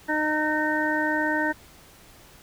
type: harmonic tone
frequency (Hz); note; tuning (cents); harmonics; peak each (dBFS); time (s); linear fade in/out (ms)
306.2; D#4; -28; 1 / 2 / 3 / 5 / 6; -27 / -30 / -29 / -28 / -28; 0.08-1.53; 20
effects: pink hiss -51 dBFS RMS until 2.42 s